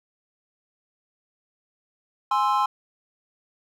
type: chord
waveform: triangle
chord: Ab augmented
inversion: none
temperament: equal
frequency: 830.6 / 1046.5 / 1318.5 Hz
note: Ab5 / C6 / E6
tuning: 0 / 0 / 0 cents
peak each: -22 / -20 / -25 dBFS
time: 2.31-2.66 s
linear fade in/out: 5 ms
effects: none